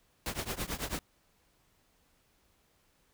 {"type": "noise with tremolo", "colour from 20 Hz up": "pink", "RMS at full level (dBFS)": -33, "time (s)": [0.26, 0.99], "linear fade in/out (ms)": 0, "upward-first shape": "triangle", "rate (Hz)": 9.1, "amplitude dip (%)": 95, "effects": ["pink hiss -70 dBFS RMS until 3.13 s"]}